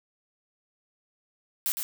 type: noise with echo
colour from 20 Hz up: blue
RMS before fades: -27 dBFS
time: 1.66-1.72 s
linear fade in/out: 0 ms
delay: 110 ms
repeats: 1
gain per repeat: -5 dB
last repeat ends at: 1.83 s
effects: none